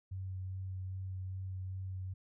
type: tone with vibrato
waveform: sine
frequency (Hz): 94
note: F#2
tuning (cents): +28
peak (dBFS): -38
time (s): 0.11-2.14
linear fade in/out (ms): 10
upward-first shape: sine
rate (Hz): 2.5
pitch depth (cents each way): 13
effects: none

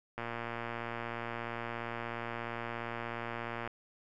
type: click train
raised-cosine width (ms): 0.5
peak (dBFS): -23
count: 410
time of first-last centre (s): 0.18-3.676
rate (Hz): 117
effects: none

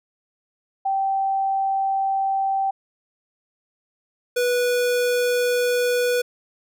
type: tone pair in turn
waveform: sine / square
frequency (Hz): 778 / 490.1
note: G5 / B4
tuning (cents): -13 / -13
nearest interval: minor sixth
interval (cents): 800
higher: first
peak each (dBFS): -19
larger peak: neither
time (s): 0.85-2.71 / 4.36-6.22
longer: neither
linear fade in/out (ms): 10
effects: none

